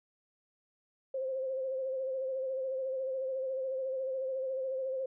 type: tone with vibrato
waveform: sine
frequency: 526 Hz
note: C5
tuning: 9 cents sharp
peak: -32 dBFS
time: 1.14-5.06 s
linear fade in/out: 5 ms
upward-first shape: sine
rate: 14 Hz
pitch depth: 38 cents each way
effects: none